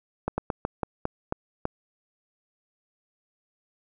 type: slowing click train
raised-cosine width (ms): 1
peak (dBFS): -12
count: 8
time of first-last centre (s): 0.28-1.654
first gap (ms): 100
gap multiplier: 1.22
effects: none